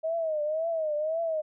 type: tone with vibrato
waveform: sine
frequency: 631 Hz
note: D#5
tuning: 24 cents sharp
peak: -26 dBFS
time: 0.03-1.42 s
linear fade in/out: 20 ms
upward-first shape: triangle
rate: 1.9 Hz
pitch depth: 120 cents each way
effects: none